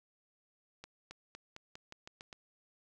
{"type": "accelerating click train", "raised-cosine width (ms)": 0.2, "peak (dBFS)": -30, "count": 9, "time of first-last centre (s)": [0.84, 2.328], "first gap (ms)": 270, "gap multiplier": 0.89, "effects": []}